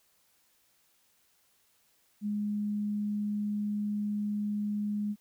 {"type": "tone", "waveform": "sine", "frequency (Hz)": 207.7, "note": "G#3", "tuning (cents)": 0, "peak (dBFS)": -29, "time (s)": [2.21, 5.16], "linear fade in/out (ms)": 50, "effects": ["white hiss -69 dBFS RMS until 5.2 s"]}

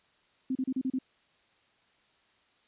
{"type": "tone bursts", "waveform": "sine", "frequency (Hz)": 260.6, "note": "C4", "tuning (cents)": -7, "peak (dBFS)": -27, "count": 6, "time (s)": [0.5, 0.988], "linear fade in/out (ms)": 5, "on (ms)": 53, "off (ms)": 34, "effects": ["white hiss -67 dBFS RMS until 2.67 s", "resampled to 8000 Hz"]}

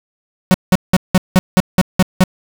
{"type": "tone bursts", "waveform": "45% pulse", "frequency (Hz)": 185, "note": "F#3", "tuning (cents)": 0, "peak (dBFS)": -6, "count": 9, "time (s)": [0.51, 2.238], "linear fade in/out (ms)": 0, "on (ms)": 32, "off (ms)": 180, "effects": []}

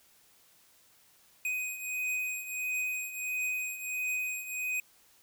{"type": "beating tone pair", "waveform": "square", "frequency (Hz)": [2500, 2501.5], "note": ["D#7", "D#7"], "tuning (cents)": [8, 9], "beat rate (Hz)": 1.5, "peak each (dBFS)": [-39, -34], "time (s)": [1.45, 4.8], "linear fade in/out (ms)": 2, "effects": ["white hiss -63 dBFS RMS until 5.22 s"]}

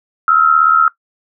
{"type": "tone pair together", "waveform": "sine", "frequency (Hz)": [1293.1, 1370], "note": ["E6", "F6"], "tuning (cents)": [-34, -34], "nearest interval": "minor second", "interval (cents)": 100, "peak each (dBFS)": -10, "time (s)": [0.28, 0.88], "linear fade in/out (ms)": 2, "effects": ["noise-tail reverb RT60 0.1 s tail -19 dB re dry"]}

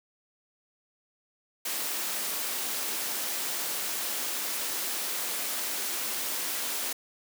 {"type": "high-pass noise", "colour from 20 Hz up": "white", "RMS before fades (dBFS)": -32, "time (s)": [1.65, 6.93], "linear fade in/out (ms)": 5, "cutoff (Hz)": 220, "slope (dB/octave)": 24, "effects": []}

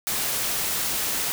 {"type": "noise", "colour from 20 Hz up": "white", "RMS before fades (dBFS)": -26, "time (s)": [0.07, 1.32], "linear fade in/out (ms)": 0, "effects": []}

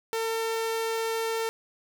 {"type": "tone", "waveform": "sawtooth", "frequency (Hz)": 451.2, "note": "A4", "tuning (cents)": 44, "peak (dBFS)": -23, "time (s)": [0.13, 1.49], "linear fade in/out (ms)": 0, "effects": []}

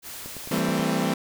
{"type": "noise", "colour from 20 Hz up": "white", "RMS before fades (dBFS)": -38, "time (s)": [0.02, 0.63], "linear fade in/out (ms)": 50}
{"type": "click train", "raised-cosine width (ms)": 2, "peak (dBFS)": -26, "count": 6, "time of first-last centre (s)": [0.26, 0.796], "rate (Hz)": 9.33}
{"type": "chord", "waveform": "sawtooth", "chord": "A minor seventh", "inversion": "second", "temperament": "equal with one note detuned", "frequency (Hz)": [164.81, 196, 224.5, 261.6], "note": ["E3", "G3", "A3", "C4"], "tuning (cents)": [0, 0, 35, 0], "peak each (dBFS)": -24, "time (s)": [0.51, 1.14], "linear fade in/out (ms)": 5}
{"effects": []}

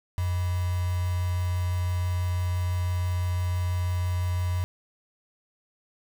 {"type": "tone with quantisation", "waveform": "sine", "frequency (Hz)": 89.4, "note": "F2", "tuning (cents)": 41, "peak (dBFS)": -24, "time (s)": [0.18, 4.64], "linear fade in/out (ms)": 0, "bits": 6, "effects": []}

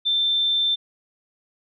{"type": "tone", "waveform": "sine", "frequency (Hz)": 3560, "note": "A7", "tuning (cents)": 20, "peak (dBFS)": -18, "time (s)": [0.05, 0.76], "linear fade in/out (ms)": 20, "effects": []}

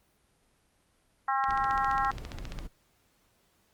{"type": "harmonic tone", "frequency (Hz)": 268.9, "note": "C4", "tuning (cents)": 47, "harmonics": [3, 4, 5, 6, 7], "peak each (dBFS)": [-29, -30, -31, -38, -38], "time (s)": [1.28, 2.11], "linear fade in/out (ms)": 5}
{"type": "click train", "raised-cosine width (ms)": 0.2, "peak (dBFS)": -23, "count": 18, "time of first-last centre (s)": [1.44, 2.589], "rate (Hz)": 14.8}
{"type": "noise", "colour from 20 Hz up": "brown", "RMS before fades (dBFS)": -41, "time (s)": [1.47, 2.68], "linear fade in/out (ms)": 20}
{"effects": ["pink hiss -69 dBFS RMS until 3.73 s", "Opus 32 kbps"]}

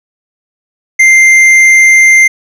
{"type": "tone with tanh clipping", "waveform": "triangle", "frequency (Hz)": 2093, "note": "C7", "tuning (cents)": 0, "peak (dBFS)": -3, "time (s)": [0.99, 2.28], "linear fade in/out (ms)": 10, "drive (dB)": 12, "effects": []}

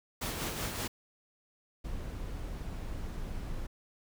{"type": "noise with tremolo", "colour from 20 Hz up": "pink", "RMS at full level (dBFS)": -35, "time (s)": [0.21, 0.88], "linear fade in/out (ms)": 10, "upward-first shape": "sine", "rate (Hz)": 5.3, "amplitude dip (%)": 40}
{"type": "noise", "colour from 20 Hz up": "brown", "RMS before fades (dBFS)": -38, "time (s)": [1.84, 3.67], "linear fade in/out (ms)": 10}
{"effects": []}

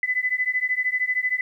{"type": "beating tone pair", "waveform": "sine", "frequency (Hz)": [2000, 2013], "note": ["B6", "B6"], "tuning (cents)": [21, 33], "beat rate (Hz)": 13, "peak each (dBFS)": -24, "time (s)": [0.03, 1.41], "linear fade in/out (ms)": 2, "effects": ["10-bit"]}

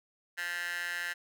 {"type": "tone with high-pass filter", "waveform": "15% pulse", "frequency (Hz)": 174.6, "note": "F3", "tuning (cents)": 0, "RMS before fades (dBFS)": -36, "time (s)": [0.37, 1.14], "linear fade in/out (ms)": 20, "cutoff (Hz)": 1700, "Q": 3.7, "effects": []}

